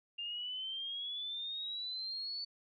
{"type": "exponential sweep", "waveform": "sine", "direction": "up", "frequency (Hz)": [2794, 4503], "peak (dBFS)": -38, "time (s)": [0.18, 2.45], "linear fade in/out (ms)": 10, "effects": []}